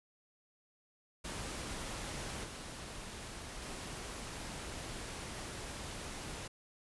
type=noise with level steps; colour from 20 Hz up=pink; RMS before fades=-42 / -46 / -44 dBFS; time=1.24-6.48 s; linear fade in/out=10 ms; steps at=2.43 / 3.61 s; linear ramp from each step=20 ms; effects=resampled to 24000 Hz